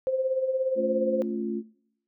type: tone with tremolo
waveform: sine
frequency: 523.3 Hz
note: C5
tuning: in tune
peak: -21 dBFS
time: 0.07-1.22 s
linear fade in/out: 0 ms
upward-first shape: sine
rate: 17 Hz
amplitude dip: 60%
type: chord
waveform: sine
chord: A augmented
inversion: none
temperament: equal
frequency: 220 / 277.2 / 349.2 Hz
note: A3 / C#4 / E#4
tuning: 0 / 0 / 0 cents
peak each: -31 / -36 / -31 dBFS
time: 0.75-1.63 s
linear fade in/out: 50 ms
effects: noise-tail reverb RT60 0.7 s tail -21 dB re dry